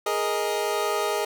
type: chord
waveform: 25% pulse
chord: Ab suspended second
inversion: none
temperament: equal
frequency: 415.3 / 466.2 / 622.3 Hz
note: Ab4 / Bb4 / Eb5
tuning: 0 / 0 / 0 cents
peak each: -23 / -26 / -25 dBFS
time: 0.06-1.25 s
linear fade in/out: 5 ms
effects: none